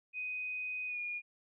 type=tone with pitch glide; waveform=sine; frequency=2500 to 2434 Hz; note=D#7 to D#7; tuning=+8 to -39 cents; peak=-36 dBFS; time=0.13-1.22 s; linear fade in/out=50 ms; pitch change=-47 cents; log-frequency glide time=0.87-0.99 s; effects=none